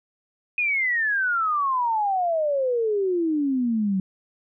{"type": "exponential sweep", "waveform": "sine", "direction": "down", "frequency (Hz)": [2506, 185.6], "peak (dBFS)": -20, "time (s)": [0.58, 4], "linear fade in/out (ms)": 2, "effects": []}